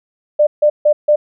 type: tone bursts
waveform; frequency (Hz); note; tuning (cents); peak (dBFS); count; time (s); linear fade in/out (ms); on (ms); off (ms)
sine; 597; D5; +28; -7; 4; 0.39-1.16; 10; 80; 150
effects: none